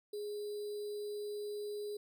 sine tone with sample-and-hold, 415.3 Hz, G#4, in tune, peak -38 dBFS, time 0.13-1.97 s, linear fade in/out 5 ms, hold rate 4410 Hz, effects none

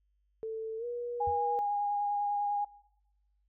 sine tone with pitch glide, 443.7 to 481.1 Hz, A4 to B4, +14 to -45 cents, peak -34 dBFS, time 0.43-1.59 s, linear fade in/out 0 ms, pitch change +141 cents, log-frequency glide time 0.78-0.85 s
sine tone with vibrato, 819 Hz, G#5, 24 cents flat, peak -28 dBFS, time 1.2-2.65 s, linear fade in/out 10 ms, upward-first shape triangle, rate 10 Hz, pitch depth 15 cents each way
sine tone with exponential decay, 81.1 Hz, E2, 28 cents flat, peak -35 dBFS, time 1.27-1.4 s, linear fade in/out 5 ms, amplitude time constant 27 ms
effects noise-tail reverb RT60 0.9 s tail -22 dB re dry + added 50 Hz sine -70 dBFS peak until 3.48 s

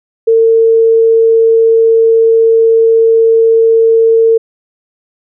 sine tone, 452.7 Hz, A4, 49 cents sharp, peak -4 dBFS, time 0.27-4.38 s, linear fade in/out 10 ms, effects none

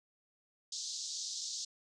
white band-pass noise, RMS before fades -41 dBFS, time 0.72-1.65 s, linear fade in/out 5 ms, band 3800 to 7000 Hz, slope 48 dB/octave, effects resampled to 22050 Hz

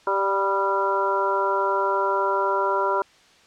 harmonic tone with a mistuned harmonic, 196 Hz, G3, in tune, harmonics 2 / 3 / 4 / 5 / 6 / 7, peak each -26 / -27 / -35 / -23 / -34 / -27 dBFS, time 0.07-3.02 s, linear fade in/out 2 ms, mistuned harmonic 6, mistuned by +36 cents, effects white hiss -54 dBFS RMS until 3.46 s + low-pass 5000 Hz 12 dB/octave

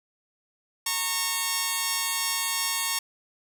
5% pulse tone pair together, 916.2 / 1100 Hz, A#5 / C#6, -30 / -14 cents, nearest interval minor third, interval 316 cents, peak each -16 dBFS, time 0.86-2.99 s, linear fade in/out 5 ms, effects none

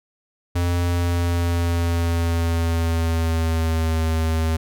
square tone with pitch glide, 87.31 to 80.53 Hz, F2 to E2, 0 to -40 cents, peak -19 dBFS, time 0.55-4.57 s, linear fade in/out 10 ms, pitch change -140 cents, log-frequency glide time 0.86-4 s, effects none

